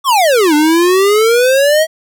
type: exponential two-way sweep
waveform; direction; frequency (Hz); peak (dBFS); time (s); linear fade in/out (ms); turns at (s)
square; down then up; 1173 to 293.5 to 648; -8; 0.04-1.87; 50; 0.54
effects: none